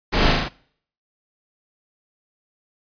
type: noise with echo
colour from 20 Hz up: pink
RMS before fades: -19 dBFS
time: 0.12-0.34 s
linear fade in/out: 20 ms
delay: 38 ms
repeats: 4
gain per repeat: -2 dB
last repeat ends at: 0.492 s
effects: noise-tail reverb RT60 0.6 s tail -23 dB re dry + resampled to 11025 Hz